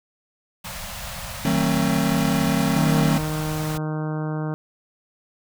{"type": "band-stop noise", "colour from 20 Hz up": "pink", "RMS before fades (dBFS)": -33, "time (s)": [0.64, 3.78], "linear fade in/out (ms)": 10, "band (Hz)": [210, 520], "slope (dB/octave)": 96}
{"type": "chord", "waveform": "square", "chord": "D# diminished seventh", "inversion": "none", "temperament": "just", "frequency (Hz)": [155.56, 186.68, 224, 268.8], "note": ["D#3", "F#3", "A3", "C4"], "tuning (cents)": [0, 16, 31, 47], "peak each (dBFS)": -25, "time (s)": [1.45, 3.18], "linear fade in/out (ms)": 2}
{"type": "harmonic tone", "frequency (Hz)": 154.6, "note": "D#3", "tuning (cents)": -11, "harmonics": [1, 2, 3, 4, 5, 6, 7, 8, 9, 10], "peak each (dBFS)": [-25, -31, -35, -37, -39, -41, -42, -43, -44, -45], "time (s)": [2.76, 4.54], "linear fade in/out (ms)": 0}
{"effects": []}